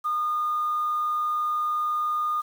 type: tone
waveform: sine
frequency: 1221 Hz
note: D#6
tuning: 33 cents flat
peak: -22 dBFS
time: 0.04-2.42 s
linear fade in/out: 20 ms
effects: tanh soft clip ceiling -19 dBFS + 8-bit